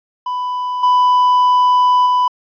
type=tone with level steps; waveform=triangle; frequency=995 Hz; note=B5; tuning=13 cents sharp; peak=-16 / -7 / -9 dBFS; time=0.26-2.28 s; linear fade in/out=5 ms; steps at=0.83 / 2.06 s; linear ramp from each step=5 ms; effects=resampled to 11025 Hz